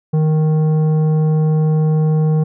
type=tone with tanh clipping; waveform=sine; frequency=155.56 Hz; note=D#3; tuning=in tune; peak=-13 dBFS; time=0.13-2.44 s; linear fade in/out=10 ms; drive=10 dB; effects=none

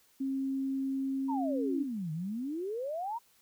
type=tone with pitch glide; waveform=sine; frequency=269 to 272.3 Hz; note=C4 to C#4; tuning=+48 to -31 cents; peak=-30 dBFS; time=0.2-1.84 s; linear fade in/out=10 ms; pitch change=+21 cents; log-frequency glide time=1.22-1.64 s
type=exponential two-way sweep; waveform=sine; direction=down then up; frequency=973 to 151 to 973 Hz; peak=-33 dBFS; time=1.28-3.19 s; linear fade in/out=20 ms; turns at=2.12 s
effects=white hiss -66 dBFS RMS until 3.41 s

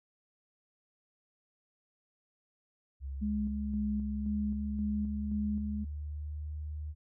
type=tone with pitch glide; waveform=sine; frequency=68.2 to 75.67 Hz; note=C#2 to D#2; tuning=-28 to -48 cents; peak=-36 dBFS; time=3-6.95 s; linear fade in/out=50 ms; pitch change=+180 cents; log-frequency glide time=3.32-6.54 s
type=tone with tremolo; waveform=sine; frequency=209 Hz; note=G#3; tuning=11 cents sharp; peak=-30 dBFS; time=3.21-5.85 s; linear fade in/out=20 ms; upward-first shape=square; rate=1.9 Hz; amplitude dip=35%
effects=none

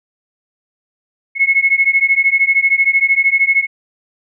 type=beating tone pair; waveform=sine; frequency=2178 / 2191 Hz; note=C#7 / C#7; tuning=-31 / -21 cents; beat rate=13 Hz; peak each=-13 dBFS; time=1.35-3.67 s; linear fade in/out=50 ms; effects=none

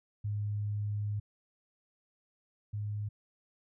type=tone pair in turn; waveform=sine; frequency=103.83 / 104.3 Hz; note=G#2 / G#2; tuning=0 / +8 cents; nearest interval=unison; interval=8 cents; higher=second; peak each=-31 / -33 dBFS; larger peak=first; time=0.24-1.2 / 2.73-3.09 s; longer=first; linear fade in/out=10 ms; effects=none

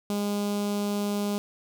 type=tone with notch filter; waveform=sawtooth; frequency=204.5 Hz; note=G#3; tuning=26 cents flat; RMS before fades=-28 dBFS; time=0.1-1.38 s; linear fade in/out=0 ms; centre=1800 Hz; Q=1; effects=none

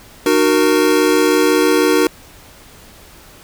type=chord; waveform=square; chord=D# minor; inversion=none; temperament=equal with one note detuned; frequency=304 / 370 / 466.2 Hz; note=D#4 / F#4 / A#4; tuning=-40 / 0 / 0 cents; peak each=-16 dBFS; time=0.26-2.07 s; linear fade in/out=2 ms; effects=pink hiss -42 dBFS RMS until 3.43 s

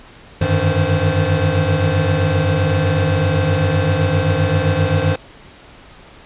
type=tone cluster; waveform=square; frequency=92 / 99.7 / 151.3 / 158.8 / 518 Hz; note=F#2 / G2 / D#3 / D#3 / C5; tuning=-9 / +30 / -48 / +36 / -17 cents; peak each=-20 / -20 / -22 / -22 / -22 dBFS; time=0.41-5.16 s; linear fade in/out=5 ms; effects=pink hiss -42 dBFS RMS until 6.25 s + resampled to 8000 Hz

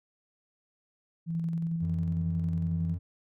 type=tone with tremolo; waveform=sine; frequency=166 Hz; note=E3; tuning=12 cents sharp; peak=-27 dBFS; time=1.26-2.97 s; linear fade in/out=50 ms; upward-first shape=square; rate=11 Hz; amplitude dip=25%
type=tone; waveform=triangle; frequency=89.3 Hz; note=F2; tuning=39 cents sharp; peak=-30 dBFS; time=1.81-2.99 s; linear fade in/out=20 ms
effects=none

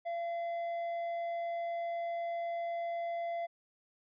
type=tone with tanh clipping; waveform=sine; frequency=682 Hz; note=F5; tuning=41 cents flat; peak=-35 dBFS; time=0.05-3.47 s; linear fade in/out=20 ms; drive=6 dB; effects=none

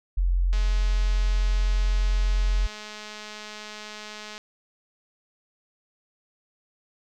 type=tone; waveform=sine; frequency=44.16 Hz; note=F1; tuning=20 cents sharp; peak=-19 dBFS; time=0.17-2.67 s; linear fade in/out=10 ms
type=click train; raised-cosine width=0.2 ms; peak=-22 dBFS; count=817; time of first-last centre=0.53-4.379 s; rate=212 Hz
effects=none

